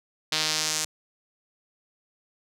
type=tone with band-pass filter sweep; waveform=sawtooth; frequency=155.56 Hz; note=D#3; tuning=in tune; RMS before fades=-27 dBFS; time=0.32-0.85 s; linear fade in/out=5 ms; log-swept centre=4200 to 7000 Hz; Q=1.8; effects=none